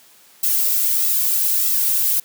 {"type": "noise with flanger", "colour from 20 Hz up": "violet", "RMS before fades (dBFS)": -18, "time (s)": [0.43, 2.2], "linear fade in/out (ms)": 5, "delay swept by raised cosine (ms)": [1.5, 2.6], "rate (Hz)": 1.6, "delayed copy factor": 0.9, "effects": ["white hiss -50 dBFS RMS until 2.24 s", "high-pass 150 Hz 12 dB/octave"]}